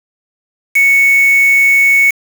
sine tone with quantisation, 2217 Hz, C#7, in tune, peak -6 dBFS, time 0.75-2.11 s, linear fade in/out 10 ms, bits 3, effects none

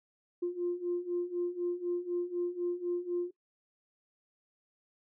sine beating tone pair, 349.2 / 353.2 Hz, F4 / F4, 0 / +20 cents, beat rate 4 Hz, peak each -35 / -32 dBFS, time 0.42-3.31 s, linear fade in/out 10 ms, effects noise-tail reverb RT60 0.1 s tail -19 dB re dry + tanh soft clip ceiling -24 dBFS

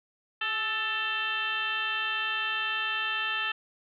sine tone with frequency modulation, 2217 Hz, C#7, in tune, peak -27 dBFS, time 0.41-3.52 s, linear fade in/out 5 ms, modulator 452 Hz, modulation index 2.3, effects none

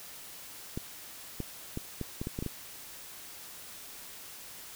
clicks, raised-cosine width 3 ms, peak -21 dBFS, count 9, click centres 0.775 / 1.403 / 1.774 / 2.013 / 2.215 / 2.271 / 2.389 / 2.425 / 2.463 s, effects white hiss -47 dBFS RMS until 4.75 s

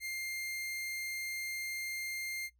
sawtooth tone, 2109 Hz, C7, 13 cents sharp, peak -34 dBFS, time 0-2.5 s, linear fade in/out 50 ms, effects noise-tail reverb RT60 0.1 s tail -17 dB re dry + added 60 Hz sine -67 dBFS peak until 2.59 s

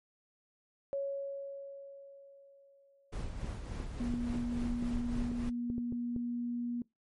sine tone with exponential decay, 555 Hz, C#5, 2 cents sharp, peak -31 dBFS, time 0.93-3.46 s, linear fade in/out 0 ms, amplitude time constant 550 ms
brown noise with tremolo, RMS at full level -37 dBFS, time 3.12-5.5 s, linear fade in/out 10 ms, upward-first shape sine, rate 3.5 Hz, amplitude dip 45%
clicks, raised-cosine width 3 ms, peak -28 dBFS, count 11, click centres 3.207 / 3.445 / 3.801 / 4.139 / 4.353 / 4.825 / 5.316 / 5.701 / 5.781 / 5.924 / 6.163 s
sine tone, 240 Hz, B3, 49 cents flat, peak -33 dBFS, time 4-6.82 s, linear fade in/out 2 ms
effects noise-tail reverb RT60 0.2 s tail -23 dB re dry + MP3 48 kbps

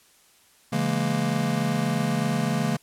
square chord, A# half-diminished seventh, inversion first, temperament just, 139.85 / 167.82 / 209.8 / 233.1 Hz, C#3 / E3 / G#3 / A#3, +16 / +31 / +18 / 0 cents, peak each -29 dBFS, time 0.72-2.77 s, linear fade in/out 10 ms, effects white hiss -58 dBFS RMS until 2.82 s + low-pass 12000 Hz 12 dB/octave

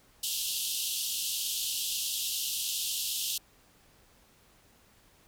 pink band-pass noise, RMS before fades -33 dBFS, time 0.23-3.38 s, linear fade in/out 5 ms, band 2800 to 16000 Hz, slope 96 dB/octave, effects pink hiss -62 dBFS RMS until 5.27 s

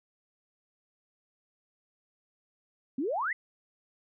sine exponential sweep, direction up, 243.1 to 2093 Hz, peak -28 dBFS, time 2.98-3.33 s, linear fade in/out 5 ms, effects none

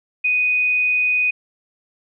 sine tone, 2489 Hz, D#7, in tune, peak -15 dBFS, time 0.24-1.31 s, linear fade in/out 10 ms, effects none

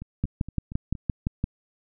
two click trains, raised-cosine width 5 ms, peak -12 / -24 dBFS, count 8 / 5, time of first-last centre 0.24-1.441 / 0.02-0.952 s, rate 5.83 / 4.29 Hz, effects none

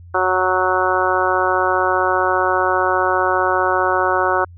harmonic tone, 184.9 Hz, F#3, 1 cent flat, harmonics 2 / 3 / 4 / 5 / 6 / 7 / 8, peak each -22 / -22 / -22 / -22 / -22 / -22 / -22 dBFS, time 0.14-4.45 s, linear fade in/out 10 ms, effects added 87 Hz sine -37 dBFS peak until 4.57 s

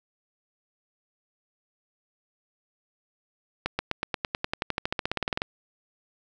accelerating click train, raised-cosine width 0.3 ms, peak -10 dBFS, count 23, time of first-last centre 3.66-5.419 s, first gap 130 ms, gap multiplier 0.95, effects none

